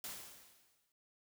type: noise with exponential decay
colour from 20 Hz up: white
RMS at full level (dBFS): -43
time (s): 0.04-0.92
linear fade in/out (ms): 1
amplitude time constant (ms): 190
effects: none